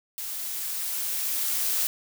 blue noise with level ramp, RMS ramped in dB -34 to -25 dBFS, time 0.18-1.87 s, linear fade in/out 0 ms, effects none

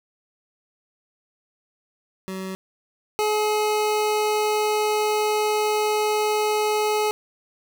25% pulse tone pair in turn, 189.2 / 424.7 Hz, F#3 / G#4, +39 / +39 cents, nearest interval octave + major second, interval 1400 cents, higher second, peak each -25 / -16 dBFS, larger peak second, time 2.28-2.55 / 3.19-7.11 s, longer second, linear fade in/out 0 ms, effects 8-bit

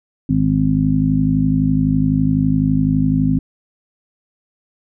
harmonic tone with a mistuned harmonic, 51.91 Hz, G#1, in tune, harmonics 1 / 2 / 3 / 4 / 5, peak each -25 / -23 / -17 / -22 / -16 dBFS, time 0.29-3.39 s, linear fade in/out 5 ms, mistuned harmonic 1, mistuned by -16 cents, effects none

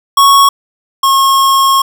square tone pair in turn, 1107 / 1084.8 Hz, C#6 / C#6, -3 / -38 cents, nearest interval unison, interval 35 cents, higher first, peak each -4 / -7 dBFS, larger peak first, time 0.17-0.49 / 1.03-1.82 s, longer second, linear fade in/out 5 ms, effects none

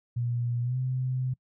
sine tone with pitch glide, 120 to 128.61 Hz, B2 to C3, -49 to -29 cents, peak -26 dBFS, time 0.16-1.34 s, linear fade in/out 10 ms, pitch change +120 cents, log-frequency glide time 0.62-0.77 s, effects noise-tail reverb RT60 0.1 s tail -24 dB re dry

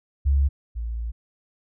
sine tone pair in turn, 69.3 / 57.2 Hz, C#2 / A#1, 0 / -32 cents, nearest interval minor third, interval 332 cents, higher first, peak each -16 / -26 dBFS, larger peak first, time 0.25-0.49 / 0.75-1.12 s, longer second, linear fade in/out 20 ms, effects none

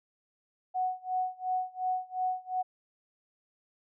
sine tone with tremolo, 740 Hz, F#5, in tune, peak -26 dBFS, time 0.74-2.63 s, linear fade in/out 20 ms, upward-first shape sine, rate 2.8 Hz, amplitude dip 95%, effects none

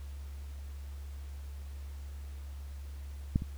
clicks, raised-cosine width 5 ms, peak -14 / -25 dBFS, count 2, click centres 3.359 / 3.421 s, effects added 70 Hz sine -40 dBFS peak until 3.57 s + pink hiss -59 dBFS RMS until 3.57 s

